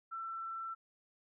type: tone with frequency modulation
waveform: sine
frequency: 1339 Hz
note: E6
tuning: 27 cents sharp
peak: -39 dBFS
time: 0.11-0.75 s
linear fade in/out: 20 ms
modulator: 21.6 Hz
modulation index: 0.32
effects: none